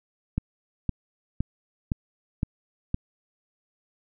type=click train; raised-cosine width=5 ms; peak=-12 dBFS; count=6; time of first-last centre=0.38-2.944 s; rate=1.95 Hz; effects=none